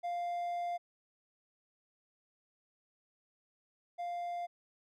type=tone pair in turn; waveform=triangle; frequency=698.5 / 698.5 Hz; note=F5 / F5; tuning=0 / 0 cents; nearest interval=unison; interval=0 cents; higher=neither; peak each=-32 / -34 dBFS; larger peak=first; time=0.03-0.78 / 3.98-4.47 s; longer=first; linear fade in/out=20 ms; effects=none